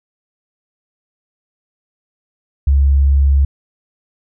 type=tone; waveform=sine; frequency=69.3 Hz; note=C#2; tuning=in tune; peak=-8 dBFS; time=2.67-3.45 s; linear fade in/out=5 ms; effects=none